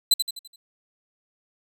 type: tone with echo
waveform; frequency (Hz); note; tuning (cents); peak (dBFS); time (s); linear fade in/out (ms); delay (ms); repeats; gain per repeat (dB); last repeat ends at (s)
sawtooth; 4029; B7; +34; -11; 0.11-0.14; 5; 84; 5; -7; 0.56
effects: none